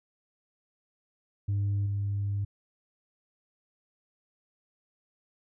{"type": "tone with level steps", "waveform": "sine", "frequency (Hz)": 100.7, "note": "G2", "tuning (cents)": 47, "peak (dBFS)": [-23, -26], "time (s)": [1.48, 2.45], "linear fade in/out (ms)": 10, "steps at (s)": 1.86, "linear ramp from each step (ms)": 5, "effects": ["tanh soft clip ceiling -24 dBFS"]}